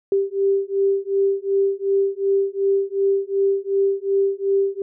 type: beating tone pair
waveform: sine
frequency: 392 / 394.7 Hz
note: G4 / G4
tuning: 0 / +12 cents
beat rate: 2.7 Hz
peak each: -20 dBFS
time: 0.12-4.82 s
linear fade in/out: 2 ms
effects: none